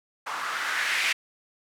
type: noise with low-pass filter sweep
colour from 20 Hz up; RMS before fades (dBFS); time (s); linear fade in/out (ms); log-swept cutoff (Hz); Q
violet; -28; 0.26-1.13; 10; 1100 to 2300; 2.7
effects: none